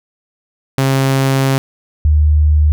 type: tone pair in turn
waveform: sawtooth / sine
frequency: 134.7 / 75.6 Hz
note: C#3 / D#2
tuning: -49 / -49 cents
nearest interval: minor seventh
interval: 1000 cents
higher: first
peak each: -7 dBFS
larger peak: neither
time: 0.78-1.58 / 2.05-2.72 s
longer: first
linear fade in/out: 0 ms
effects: none